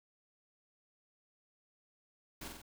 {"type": "noise with echo", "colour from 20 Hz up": "pink", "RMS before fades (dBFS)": -45, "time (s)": [2.41, 2.48], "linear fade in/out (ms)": 5, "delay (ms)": 46, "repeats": 3, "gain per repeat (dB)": -3, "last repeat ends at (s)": 2.618, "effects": []}